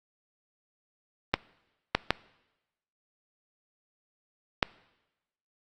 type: clicks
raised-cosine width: 0.3 ms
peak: -5 dBFS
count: 4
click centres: 1.34 / 1.95 / 2.106 / 4.628 s
effects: noise-tail reverb RT60 1.0 s tail -22 dB re dry + Opus 32 kbps